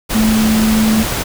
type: tone in noise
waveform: sine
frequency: 218.8 Hz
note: A3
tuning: 9 cents flat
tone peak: -10 dBFS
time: 0.14-1.04 s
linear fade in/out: 20 ms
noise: pink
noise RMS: -19 dBFS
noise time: 0.09-1.24 s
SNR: +6 dB
effects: none